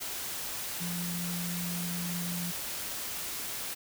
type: tone in noise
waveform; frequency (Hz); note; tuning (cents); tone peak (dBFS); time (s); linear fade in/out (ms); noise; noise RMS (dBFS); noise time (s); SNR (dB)
sine; 174.61; F3; 0; -34; 0.8-2.52; 20; white; -37; 0-3.75; 0
effects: none